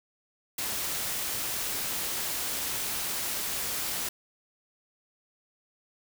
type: noise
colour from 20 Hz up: white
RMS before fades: -32 dBFS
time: 0.58-4.09 s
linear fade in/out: 5 ms
effects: none